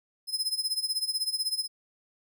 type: tone with tremolo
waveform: sawtooth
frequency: 5100 Hz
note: D#8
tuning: 42 cents sharp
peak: -22 dBFS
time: 0.27-1.68 s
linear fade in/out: 50 ms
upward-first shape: sine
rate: 16 Hz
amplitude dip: 85%
effects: none